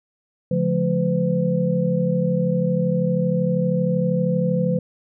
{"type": "tone cluster", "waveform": "sine", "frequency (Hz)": [143, 175.7, 215.9, 507], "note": ["D3", "F3", "A3", "B4"], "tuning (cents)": [-46, 11, -33, 45], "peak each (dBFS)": [-25, -20, -27, -23], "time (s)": [0.51, 4.79], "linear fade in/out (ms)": 5, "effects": []}